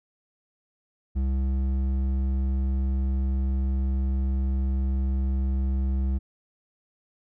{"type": "tone with hard clipping", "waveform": "sine", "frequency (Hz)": 66.2, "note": "C2", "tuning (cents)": 21, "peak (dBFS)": -24, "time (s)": [1.15, 6.19], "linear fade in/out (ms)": 20, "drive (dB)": 8, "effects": []}